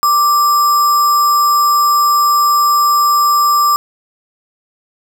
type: tone with sample-and-hold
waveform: sine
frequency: 1174.7 Hz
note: D6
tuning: in tune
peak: -8 dBFS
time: 0.03-3.76 s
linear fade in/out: 0 ms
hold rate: 6300 Hz
effects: none